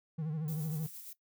triangle tone with vibrato, 155.56 Hz, D#3, in tune, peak -31 dBFS, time 0.18-0.87 s, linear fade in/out 10 ms, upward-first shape sine, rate 13 Hz, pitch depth 84 cents each way
violet noise with tremolo, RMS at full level -46 dBFS, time 0.48-1.13 s, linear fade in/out 2 ms, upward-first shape sine, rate 8.6 Hz, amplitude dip 40%
effects noise-tail reverb RT60 0.1 s tail -17 dB re dry

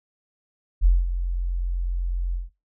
sine tone with ADSR envelope, 44.01 Hz, F1, 14 cents sharp, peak -11 dBFS, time 0.81-2.5 s, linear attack 45 ms, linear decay 200 ms, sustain -11 dB, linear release 160 ms, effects noise-tail reverb RT60 0.2 s tail -18 dB re dry

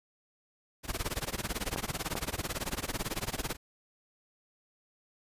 pink noise with tremolo, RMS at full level -32 dBFS, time 0.83-3.57 s, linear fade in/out 50 ms, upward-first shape sine, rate 18 Hz, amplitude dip 95%
clicks, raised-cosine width 1 ms, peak -19 dBFS, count 2, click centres 1.761 / 2.154 s
effects resampled to 32000 Hz

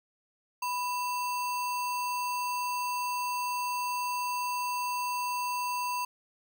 sine tone with sample-and-hold, 987.8 Hz, B5, in tune, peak -29 dBFS, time 0.62-6.05 s, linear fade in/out 5 ms, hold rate 3675 Hz, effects none

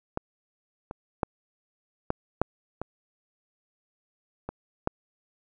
clicks, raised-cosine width 1 ms, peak -14 / -22 / -10 / -11 / -7 / -18 / -19 / -10 dBFS, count 8, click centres 0.174 / 0.911 / 1.232 / 2.104 / 2.416 / 2.816 / 4.49 / 4.874 s, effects none

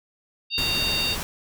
harmonic tone, 922 Hz, A#5, 19 cents flat, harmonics 3 / 4 / 5, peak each -27 / -27 / -27 dBFS, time 0.5-1.17 s, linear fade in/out 50 ms
pink noise, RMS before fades -30 dBFS, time 0.58-1.23 s, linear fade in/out 0 ms
effects none

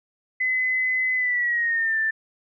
sine tone with pitch glide, 2026 to 1774 Hz, B6 to A6, +44 to +14 cents, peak -20 dBFS, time 0.4-2.11 s, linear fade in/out 10 ms, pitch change -230 cents, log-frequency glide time 1.15-1.98 s, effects none

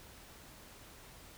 silence, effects pink hiss -55 dBFS RMS until 1.37 s

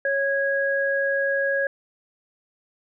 sine tone pair together, 552.6 / 1652 Hz, C#5 / G#6, -6 / -10 cents, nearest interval octave + perfect fifth, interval 1896 cents, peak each -23 dBFS, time 0.05-1.67 s, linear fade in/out 2 ms, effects none

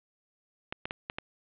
clicks, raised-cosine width 0.3 ms, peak -17 dBFS, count 5, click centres 0.725 / 0.855 / 0.909 / 1.099 / 1.185 s, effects resampled to 8000 Hz + 8-bit

